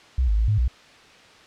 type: tone with pitch steps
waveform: sine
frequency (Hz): 63.6 / 52.3 / 55.5 / 105.6 / 61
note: C2 / G#1 / A1 / G#2 / B1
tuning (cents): -48 / +13 / +16 / +29 / -21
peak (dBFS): -17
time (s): 0.18-0.68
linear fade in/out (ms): 5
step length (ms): 100
effects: white hiss -49 dBFS RMS until 1.46 s + low-pass 4000 Hz 12 dB/octave